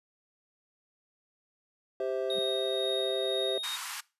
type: chord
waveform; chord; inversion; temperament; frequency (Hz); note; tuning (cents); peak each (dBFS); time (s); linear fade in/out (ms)
triangle; C major; second; just; 392.4 / 523.3 / 654.1; G4 / C5 / E5; +2 / 0 / -14; -31 / -32 / -33; 2-3.58; 2
type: tone with tremolo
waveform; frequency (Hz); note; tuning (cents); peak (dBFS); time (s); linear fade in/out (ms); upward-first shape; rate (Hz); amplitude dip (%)
triangle; 3729; A#7; 0; -29; 2.3-3.76; 2; sine; 2; 30
type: tone with exponential growth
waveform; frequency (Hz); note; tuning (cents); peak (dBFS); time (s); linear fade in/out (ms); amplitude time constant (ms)
sine; 196; G3; 0; -38; 2.31-2.39; 5; 16
type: band-pass noise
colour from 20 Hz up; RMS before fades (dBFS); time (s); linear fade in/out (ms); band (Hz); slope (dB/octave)
pink; -39; 3.63-4.01; 10; 920 to 13000; 48
effects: noise-tail reverb RT60 0.3 s tail -22 dB re dry + resampled to 32000 Hz